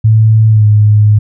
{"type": "tone with pitch glide", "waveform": "sine", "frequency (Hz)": [110, 105.52], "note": ["A2", "G#2"], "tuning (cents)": [0, 28], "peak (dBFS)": -3, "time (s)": [0.04, 1.19], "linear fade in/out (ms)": 10, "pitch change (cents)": -72, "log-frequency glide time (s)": [0.49, 0.66], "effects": []}